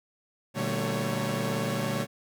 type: tone cluster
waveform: sawtooth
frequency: 120.6 / 149.3 / 193.1 / 223.2 / 554 Hz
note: B2 / D3 / G3 / A3 / C#5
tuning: -41 / +29 / -26 / +25 / -1 cents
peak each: -30 dBFS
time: 0.54-2.07 s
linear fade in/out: 50 ms
effects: none